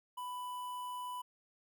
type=tone with notch filter; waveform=square; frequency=993 Hz; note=B5; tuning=9 cents sharp; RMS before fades=-42 dBFS; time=0.17-1.22 s; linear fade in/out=10 ms; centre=5400 Hz; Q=0.63; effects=none